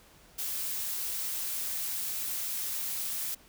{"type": "noise", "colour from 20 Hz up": "blue", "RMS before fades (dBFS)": -34, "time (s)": [0.38, 3.35], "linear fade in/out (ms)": 10, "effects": ["pink hiss -58 dBFS RMS until 3.48 s"]}